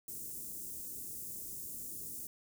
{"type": "band-stop noise", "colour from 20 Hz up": "white", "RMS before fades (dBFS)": -44, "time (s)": [0.08, 2.27], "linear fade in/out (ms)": 2, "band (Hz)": [390, 7200], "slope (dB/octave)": 24, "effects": []}